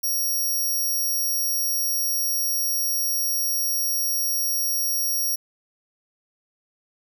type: tone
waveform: 5% pulse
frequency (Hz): 5640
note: F8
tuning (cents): +16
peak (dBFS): -16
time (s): 0.03-5.36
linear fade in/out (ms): 10
effects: none